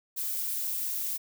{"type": "noise", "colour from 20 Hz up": "violet", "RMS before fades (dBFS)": -32, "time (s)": [0.16, 1.18], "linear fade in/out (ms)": 20, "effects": []}